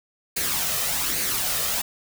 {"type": "noise with flanger", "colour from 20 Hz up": "white", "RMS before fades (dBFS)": -25, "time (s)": [0.36, 1.82], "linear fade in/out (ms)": 10, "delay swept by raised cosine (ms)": [0.45, 1.65], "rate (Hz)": 1.2, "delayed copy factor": 0.5, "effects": []}